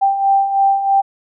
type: beating tone pair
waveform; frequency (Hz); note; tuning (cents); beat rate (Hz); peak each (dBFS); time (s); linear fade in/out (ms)
sine; 784 / 787.1; G5 / G5; 0 / +7; 3.1; -19 / -12; 0.01-1.02; 20
effects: none